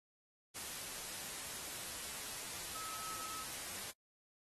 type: tone in noise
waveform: sine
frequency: 1291 Hz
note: E6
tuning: 37 cents flat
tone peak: -48 dBFS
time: 2.74-3.44 s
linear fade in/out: 20 ms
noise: white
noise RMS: -45 dBFS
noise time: 0.54-3.92 s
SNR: -6 dB
effects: noise-tail reverb RT60 0.1 s tail -26 dB re dry + AAC 32 kbps